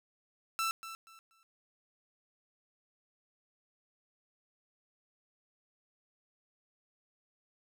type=tone with echo; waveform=sawtooth; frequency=1332 Hz; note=E6; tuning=18 cents sharp; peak=-27 dBFS; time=0.59-0.71 s; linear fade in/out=0 ms; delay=240 ms; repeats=3; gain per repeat=-12 dB; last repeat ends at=1.43 s; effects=none

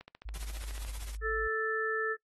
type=click train; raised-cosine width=0.3 ms; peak=-31 dBFS; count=13; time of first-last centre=0.01-0.849 s; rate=14.3 Hz
type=tone; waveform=sine; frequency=52 Hz; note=G#1; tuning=3 cents sharp; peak=-37 dBFS; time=0.25-1.48 s; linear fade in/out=10 ms
type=noise with tremolo; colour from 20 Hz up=white; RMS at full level=-44 dBFS; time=0.34-1.15 s; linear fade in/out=0 ms; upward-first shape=triangle; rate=15 Hz; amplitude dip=80%
type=harmonic tone; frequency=440 Hz; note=A4; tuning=in tune; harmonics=1 / 3 / 4; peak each=-33 / -36 / -33 dBFS; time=1.21-2.17 s; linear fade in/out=50 ms
effects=noise-tail reverb RT60 0.1 s tail -22 dB re dry + AAC 32 kbps

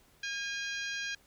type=harmonic tone with a mistuned harmonic; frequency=811 Hz; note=G#5; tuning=41 cents flat; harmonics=2 / 3 / 4 / 5 / 6 / 7 / 8; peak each=-37 / -41 / -43 / -45 / -47 / -48 / -49 dBFS; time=0.23-1.15 s; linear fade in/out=5 ms; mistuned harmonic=3; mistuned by=+29 cents; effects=pink hiss -64 dBFS RMS until 1.26 s

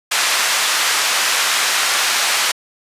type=band-pass noise; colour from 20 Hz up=pink; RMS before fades=-17 dBFS; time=0.11-2.52 s; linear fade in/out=10 ms; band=1200 to 9000 Hz; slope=12 dB/octave; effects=resampled to 32000 Hz

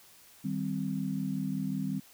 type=chord; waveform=sine; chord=C minor; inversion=first; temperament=equal; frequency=155.56 / 196 / 261.6 Hz; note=Eb3 / G3 / C4; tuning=0 / 0 / 0 cents; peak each=-36 / -33 / -35 dBFS; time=0.44-2 s; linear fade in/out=10 ms; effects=white hiss -57 dBFS RMS until 2.13 s

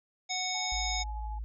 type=harmonic tone; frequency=740 Hz; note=F#5; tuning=in tune; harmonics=1 / 3 / 5 / 7 / 9; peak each=-37 / -37 / -37 / -37 / -37 dBFS; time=0.29-1.04 s; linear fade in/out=20 ms
type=tone with tremolo; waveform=sine; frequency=848 Hz; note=G#5; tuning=36 cents sharp; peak=-40 dBFS; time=0.54-1.39 s; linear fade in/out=10 ms; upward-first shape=triangle; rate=13 Hz; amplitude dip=35%
type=tone; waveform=sine; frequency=54.8 Hz; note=A1; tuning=6 cents flat; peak=-34 dBFS; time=0.72-1.44 s; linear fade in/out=0 ms
effects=none

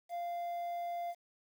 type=tone with quantisation; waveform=triangle; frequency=694 Hz; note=F5; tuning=11 cents flat; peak=-34 dBFS; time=0.09-1.15 s; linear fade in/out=50 ms; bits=10; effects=none

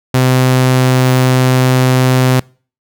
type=tone; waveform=sawtooth; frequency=128.5 Hz; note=C3; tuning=31 cents flat; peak=-4 dBFS; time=0.14-2.4 s; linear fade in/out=5 ms; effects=noise-tail reverb RT60 0.4 s tail -25 dB re dry

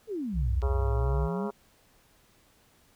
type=exponential two-way sweep; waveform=sine; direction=down then up; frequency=469 to 73.2 to 216.9 Hz; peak=-30 dBFS; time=0.07-1.51 s; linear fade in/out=50 ms; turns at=0.61 s
type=tone; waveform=sine; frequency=63 Hz; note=B1; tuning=35 cents sharp; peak=-25 dBFS; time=0.33-1.29 s; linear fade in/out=50 ms
type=click; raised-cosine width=0.2 ms; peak=-29 dBFS; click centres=0.619 s
type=harmonic tone; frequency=137.3 Hz; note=C#3; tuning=16 cents flat; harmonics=3 / 4 / 5 / 6 / 7 / 8 / 9 / 10; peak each=-34 / -41 / -42 / -45 / -41 / -45 / -48 / -48 dBFS; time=0.62-1.51 s; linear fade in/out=10 ms
effects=pink hiss -63 dBFS RMS until 2.95 s

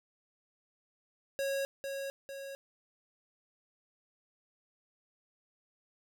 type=tone with echo; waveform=square; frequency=549 Hz; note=C#5; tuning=17 cents flat; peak=-32 dBFS; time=1.39-1.65 s; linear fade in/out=0 ms; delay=450 ms; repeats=2; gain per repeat=-5 dB; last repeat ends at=2.55 s; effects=none

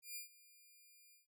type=tone with ADSR envelope; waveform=5% pulse; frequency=2400 Hz; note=D7; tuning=37 cents sharp; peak=-34 dBFS; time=0.02-1.27 s; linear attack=140 ms; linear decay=120 ms; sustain=-20 dB; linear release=140 ms; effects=none

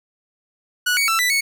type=tone with pitch steps; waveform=sawtooth; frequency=1469 / 2245 / 1332 / 1980 / 2213 Hz; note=F#6 / C#7 / E6 / B6 / C#7; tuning=-13 / +21 / +18 / +4 / -3 cents; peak=-13 dBFS; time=0.86-1.41 s; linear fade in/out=10 ms; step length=110 ms; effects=none

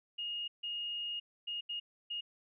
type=tone bursts at uneven times; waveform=sine; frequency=2856 Hz; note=F7; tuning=38 cents sharp; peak=-36 dBFS; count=5; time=0.18-0.48 / 0.63-1.2 / 1.47-1.61 / 1.69-1.8 / 2.1-2.21 s; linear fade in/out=10 ms; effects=none

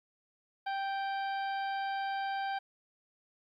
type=harmonic tone with a mistuned harmonic; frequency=784 Hz; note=G5; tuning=in tune; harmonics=1 / 2 / 3 / 4 / 5 / 6; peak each=-33 / -40 / -49 / -49 / -55 / -53 dBFS; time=0.66-2.59 s; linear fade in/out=10 ms; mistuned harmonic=5; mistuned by=-46 cents; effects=12-bit

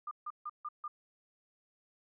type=tone bursts; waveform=sine; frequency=1207 Hz; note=D6; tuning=47 cents sharp; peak=-37 dBFS; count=5; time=0.07-0.88 s; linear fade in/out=5 ms; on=42 ms; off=150 ms; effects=none

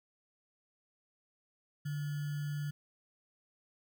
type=tone with sample-and-hold; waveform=sine; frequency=146.83 Hz; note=D3; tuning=in tune; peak=-34 dBFS; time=1.85-2.71 s; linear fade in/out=10 ms; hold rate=1575 Hz; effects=none

